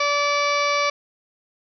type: harmonic tone with a mistuned harmonic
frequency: 578 Hz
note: D5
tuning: 28 cents flat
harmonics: 1 / 2 / 3 / 4 / 5 / 6 / 7 / 8 / 9 / 10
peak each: -24 / -22 / -34 / -24 / -37 / -34 / -36 / -32 / -37 / -35 dBFS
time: 0-0.9 s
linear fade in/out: 5 ms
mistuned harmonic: 6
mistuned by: +32 cents
effects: none